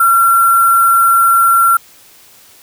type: tone with sample-and-hold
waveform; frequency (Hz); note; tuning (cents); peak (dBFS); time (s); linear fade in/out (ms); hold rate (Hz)
sine; 1365; F6; -40; -6; 0-1.77; 5; 11025
effects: white hiss -43 dBFS RMS until 2.62 s